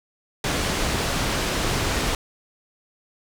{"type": "low-pass noise", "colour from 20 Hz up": "pink", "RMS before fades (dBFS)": -24, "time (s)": [0.44, 2.15], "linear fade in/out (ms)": 2, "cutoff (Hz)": 7600, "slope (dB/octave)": 12, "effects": []}